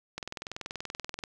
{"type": "click train", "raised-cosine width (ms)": 0.2, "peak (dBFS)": -19, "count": 23, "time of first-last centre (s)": [0.18, 1.238], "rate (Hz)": 20.8, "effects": []}